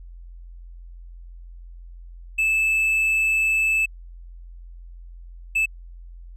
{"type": "tone bursts at uneven times", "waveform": "triangle", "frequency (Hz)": 2623, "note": "E7", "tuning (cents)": -9, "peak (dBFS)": -16, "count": 2, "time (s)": [[2.38, 3.86], [5.55, 5.66]], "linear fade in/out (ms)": 10, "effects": ["added 43 Hz sine -38 dBFS peak until 6.36 s", "resampled to 32000 Hz"]}